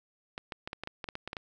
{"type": "clicks", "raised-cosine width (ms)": 0.3, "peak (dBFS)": -21, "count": 12, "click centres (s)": [0.379, 0.522, 0.675, 0.731, 0.836, 0.874, 1.042, 1.088, 1.154, 1.276, 1.331, 1.368], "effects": []}